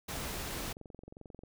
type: noise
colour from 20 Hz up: pink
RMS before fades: -39 dBFS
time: 0.08-0.73 s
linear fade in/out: 10 ms
type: click train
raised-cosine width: 2 ms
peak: -35 dBFS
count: 18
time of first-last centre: 0.68-1.436 s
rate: 22.5 Hz
effects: none